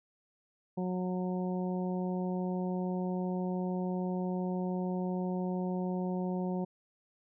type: harmonic tone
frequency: 182.6 Hz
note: F#3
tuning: 23 cents flat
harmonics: 1 / 2 / 3 / 4 / 5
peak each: -32 / -38 / -42 / -44 / -46 dBFS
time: 0.77-6.65 s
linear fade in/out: 10 ms
effects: none